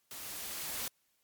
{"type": "noise with level ramp", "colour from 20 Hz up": "white", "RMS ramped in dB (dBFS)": [-45, -37], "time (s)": [0.11, 0.88], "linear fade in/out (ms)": 2, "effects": ["white hiss -75 dBFS RMS until 1.23 s", "MP3 96 kbps"]}